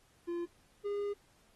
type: tone pair in turn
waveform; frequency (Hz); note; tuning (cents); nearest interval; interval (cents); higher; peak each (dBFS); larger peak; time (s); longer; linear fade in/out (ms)
triangle; 344.5 / 407.4; F4 / G#4; -24 / -33; minor third; 291; second; -32 / -31; second; 0.27-0.46 / 0.84-1.14; second; 20
effects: pink hiss -68 dBFS RMS until 1.55 s + AAC 32 kbps